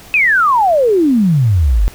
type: exponential sweep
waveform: sine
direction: down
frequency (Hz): 2604 to 43.6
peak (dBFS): -8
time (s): 0.14-1.88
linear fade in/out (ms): 0
effects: pink hiss -38 dBFS RMS until 1.94 s